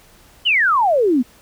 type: exponential sweep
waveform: sine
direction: down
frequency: 3123 to 230 Hz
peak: -12 dBFS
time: 0.45-1.23 s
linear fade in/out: 20 ms
effects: pink hiss -49 dBFS RMS until 1.41 s